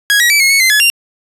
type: tone with pitch steps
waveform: sawtooth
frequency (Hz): 1656 / 1912 / 2308 / 2166 / 2209 / 2071 / 1702 / 2777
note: G#6 / A#6 / D7 / C#7 / C#7 / C7 / G#6 / F7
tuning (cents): -5 / +43 / -31 / -41 / -7 / -18 / +42 / -10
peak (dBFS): -4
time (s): 0.1-0.9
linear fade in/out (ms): 0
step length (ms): 100
effects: resampled to 32000 Hz